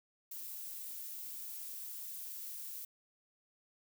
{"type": "noise", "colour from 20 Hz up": "violet", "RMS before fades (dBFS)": -45, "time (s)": [0.31, 2.85], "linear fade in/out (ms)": 5, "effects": []}